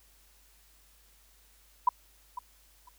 sine tone with echo, 987.8 Hz, B5, in tune, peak -18 dBFS, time 1.87-1.89 s, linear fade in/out 5 ms, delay 500 ms, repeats 2, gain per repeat -15 dB, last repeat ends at 2.89 s, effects added 50 Hz sine -63 dBFS peak until 2.98 s + white hiss -63 dBFS RMS until 2.98 s

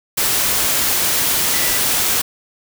sine tone in noise, 1975.5 Hz, B6, in tune, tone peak -28 dBFS, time 1.53-1.78 s, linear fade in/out 10 ms, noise white, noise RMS -17 dBFS, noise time 0.17-2.22 s, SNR -14 dB, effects none

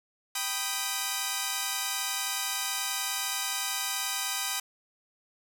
5% pulse chord, G augmented, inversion none, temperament equal, 784 / 987.8 / 1244.5 Hz, G5 / B5 / D#6, 0 / 0 / 0 cents, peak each -22 dBFS, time 0.35-4.6 s, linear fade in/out 5 ms, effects none

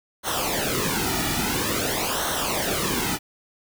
pink noise with flanger, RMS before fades -25 dBFS, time 0.23-3.19 s, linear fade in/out 50 ms, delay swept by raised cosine 0.41 to 1.91 ms, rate 0.49 Hz, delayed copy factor -0.75, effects none

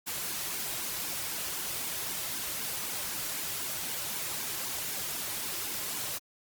white noise with flanger, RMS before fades -35 dBFS, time 0.06-6.19 s, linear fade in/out 20 ms, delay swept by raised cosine 1.5 to 4.4 ms, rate 3.9 Hz, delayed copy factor -0.65, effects Opus 48 kbps

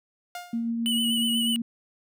sawtooth tone with exponential decay, 708 Hz, F5, 23 cents sharp, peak -28 dBFS, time 0.35-0.71 s, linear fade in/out 2 ms, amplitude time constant 78 ms
sine tone with tremolo, 231.4 Hz, A#3, 13 cents flat, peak -24 dBFS, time 0.53-1.62 s, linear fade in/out 5 ms, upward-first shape triangle, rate 7.5 Hz, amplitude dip 25%
square tone with vibrato, 2960 Hz, F#7, in tune, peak -25 dBFS, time 0.86-1.56 s, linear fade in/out 0 ms, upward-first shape sine, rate 8.2 Hz, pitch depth 38 cents each way
effects none

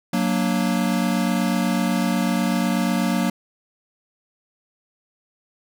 square chord, Gb augmented, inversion none, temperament equal, 185 / 233.1 / 293.7 Hz, Gb3 / Bb3 / D4, 0 / 0 / 0 cents, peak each -23 / -23 / -28 dBFS, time 0.13-3.3 s, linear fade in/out 5 ms, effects none

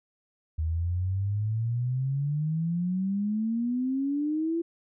sine exponential sweep, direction up, 77.78 to 340 Hz, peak -25 dBFS, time 0.58-4.62 s, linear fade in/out 10 ms, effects none

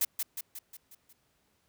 blue noise with echo, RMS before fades -27 dBFS, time 0.01-0.05 s, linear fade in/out 5 ms, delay 180 ms, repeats 6, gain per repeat -5 dB, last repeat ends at 1.13 s, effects pink hiss -72 dBFS RMS until 1.68 s + high-pass 60 Hz 12 dB/octave

